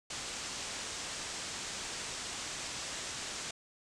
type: low-pass noise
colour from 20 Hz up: white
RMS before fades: -41 dBFS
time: 0.1-3.51 s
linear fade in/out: 5 ms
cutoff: 8300 Hz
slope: 48 dB/octave
effects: none